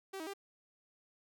sawtooth tone with pitch steps, 386.5 / 318.4 / 396.7 Hz, G4 / D#4 / G4, -24 / +40 / +21 cents, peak -37 dBFS, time 0.13-0.337 s, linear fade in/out 10 ms, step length 69 ms, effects none

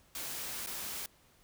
white noise with dropouts, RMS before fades -40 dBFS, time 0.15-1.06 s, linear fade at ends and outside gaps 2 ms, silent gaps 0.663-0.67 s, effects pink hiss -65 dBFS RMS until 1.43 s

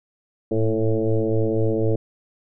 sine tone with frequency modulation, 220 Hz, A3, in tune, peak -17 dBFS, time 0.51-1.96 s, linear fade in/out 5 ms, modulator 111 Hz, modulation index 2.8, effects none

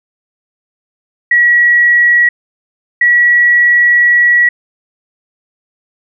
sine tone pair in turn, 1922 / 1929.6 Hz, B6 / B6, -48 / -41 cents, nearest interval unison, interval 7 cents, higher second, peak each -5 dBFS, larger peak neither, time 1.31-2.29 / 3.01-4.49 s, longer second, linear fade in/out 5 ms, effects none

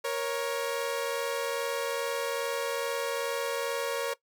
sawtooth tone pair together, 470.6 / 553 Hz, A#4 / C#5, +16 / -4 cents, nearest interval minor third, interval 280 cents, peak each -28 dBFS, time 0.04-4.14 s, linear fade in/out 10 ms, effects noise-tail reverb RT60 0.1 s tail -19 dB re dry

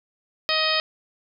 harmonic tone, 628 Hz, D#5, 16 cents sharp, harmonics 1 / 2 / 3 / 4 / 5 / 6 / 7 / 8, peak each -28 / -28 / -28 / -28 / -28 / -28 / -28 / -28 dBFS, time 0.49-0.8 s, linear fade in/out 0 ms, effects none

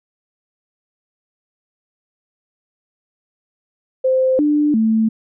sine tone with pitch steps, 520 / 296.8 / 221.4 Hz, C5 / D4 / A3, -11 / +18 / +11 cents, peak -12 dBFS, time 4.04-5.09 s, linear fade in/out 10 ms, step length 350 ms, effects none

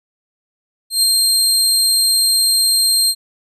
25% pulse tone with ADSR envelope, 4188 Hz, C8, 1 cent sharp, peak -5 dBFS, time 0.9-3.15 s, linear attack 130 ms, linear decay 9 ms, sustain -2 dB, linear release 58 ms, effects none

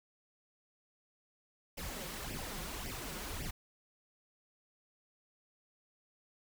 pink noise with flanger, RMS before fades -42 dBFS, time 1.77-3.51 s, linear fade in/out 10 ms, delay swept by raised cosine 0.37 to 5.57 ms, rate 1.8 Hz, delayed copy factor +0.75, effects none

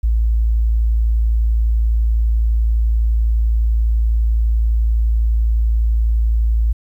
sine tone, 55.9 Hz, A1, 28 cents sharp, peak -12 dBFS, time 0.03-6.73 s, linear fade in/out 10 ms, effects 9-bit

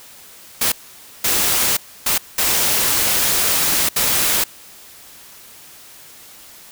white noise bursts at uneven times, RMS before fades -17 dBFS, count 5, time 0.61-0.72 / 1.24-1.77 / 2.06-2.18 / 2.38-3.89 / 3.96-4.44 s, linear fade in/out 5 ms, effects white hiss -42 dBFS RMS until 6.71 s

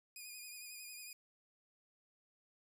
10% pulse tone with vibrato, 2459 Hz, D#7, 21 cents flat, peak -40 dBFS, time 0.16-1.13 s, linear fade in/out 2 ms, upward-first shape sine, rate 11 Hz, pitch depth 37 cents each way, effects none

